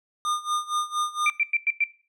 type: tone with tremolo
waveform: square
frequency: 1215 Hz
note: D#6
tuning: 42 cents flat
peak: -23 dBFS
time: 0.25-1.3 s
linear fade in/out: 0 ms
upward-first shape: sine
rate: 4.3 Hz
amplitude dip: 90%
type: tone bursts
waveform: sine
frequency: 2349 Hz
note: D7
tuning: in tune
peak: -19 dBFS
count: 5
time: 1.26-1.84 s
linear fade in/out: 2 ms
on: 36 ms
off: 100 ms
effects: noise-tail reverb RT60 0.4 s tail -18 dB re dry + low-pass 10000 Hz 12 dB/octave